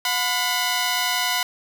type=tone pair together; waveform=10% pulse; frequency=723.8 / 1002 Hz; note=F#5 / B5; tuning=-38 / +25 cents; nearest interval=tritone; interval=563 cents; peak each=-16 / -14 dBFS; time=0.05-1.43 s; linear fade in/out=2 ms; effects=none